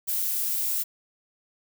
violet noise, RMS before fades -27 dBFS, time 0.07-0.84 s, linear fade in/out 20 ms, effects none

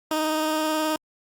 15% pulse tone with vibrato, 311.1 Hz, D#4, in tune, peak -16 dBFS, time 0.11-0.96 s, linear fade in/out 2 ms, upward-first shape square, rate 19 Hz, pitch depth 14 cents each way, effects Opus 48 kbps

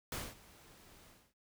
pink noise with ADSR envelope, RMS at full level -39 dBFS, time 0.12-1.34 s, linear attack 3 ms, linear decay 220 ms, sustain -21 dB, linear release 270 ms, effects none

